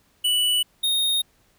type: tone pair in turn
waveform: square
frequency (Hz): 2960 / 3709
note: F#7 / A#7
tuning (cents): 0 / -9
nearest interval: major third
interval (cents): 391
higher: second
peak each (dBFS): -19 / -20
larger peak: first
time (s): 0.24-0.63 / 0.83-1.22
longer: neither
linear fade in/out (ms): 10
effects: pink hiss -62 dBFS RMS until 1.58 s